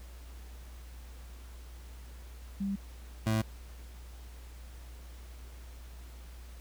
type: tone pair in turn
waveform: sine / 25% pulse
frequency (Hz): 197.7 / 109.93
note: G3 / A2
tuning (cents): +15 / -1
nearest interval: minor seventh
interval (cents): 1016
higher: first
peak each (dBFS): -30 / -23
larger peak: second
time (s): 2.6-2.76 / 3.26-3.42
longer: neither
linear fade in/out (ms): 10
effects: added 60 Hz sine -45 dBFS peak until 6.6 s + pink hiss -57 dBFS RMS until 6.6 s